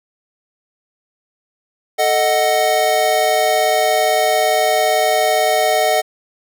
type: chord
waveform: square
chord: D# diminished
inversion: second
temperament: equal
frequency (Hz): 440 / 622.3 / 740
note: A4 / D#5 / F#5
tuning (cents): 0 / 0 / 0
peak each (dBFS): -22 / -17 / -17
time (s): 1.98-6.02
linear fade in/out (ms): 20
effects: none